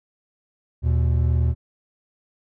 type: tone pair together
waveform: triangle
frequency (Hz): 77.78 / 119.89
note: D#2 / A#2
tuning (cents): 0 / +49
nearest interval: perfect fifth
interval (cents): 749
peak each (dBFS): -16 / -20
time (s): 0.82-1.55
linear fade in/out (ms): 50
effects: none